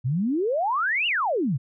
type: exponential two-way sweep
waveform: sine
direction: up then down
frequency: 116.1 to 2960 to 116.1 Hz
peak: -21 dBFS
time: 0.04-1.58 s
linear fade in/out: 20 ms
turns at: 1.07 s
effects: none